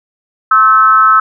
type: tone with frequency modulation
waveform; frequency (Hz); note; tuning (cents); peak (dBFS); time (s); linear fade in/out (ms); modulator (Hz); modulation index
sine; 1300; E6; -24; -4; 0.51-1.2; 5; 222; 0.6
effects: none